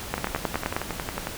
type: two click trains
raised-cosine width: 0.5 ms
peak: -9 / -13 dBFS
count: 7 / 13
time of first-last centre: 0.14-0.765 / 0.18-1.271 s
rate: 9.6 / 11 Hz
effects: pink hiss -36 dBFS RMS until 1.37 s